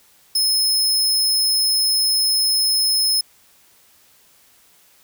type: tone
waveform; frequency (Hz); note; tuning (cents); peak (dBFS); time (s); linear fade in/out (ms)
sawtooth; 5180; E8; -31; -13; 0.35-3.21; 5
effects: white hiss -54 dBFS RMS until 5.03 s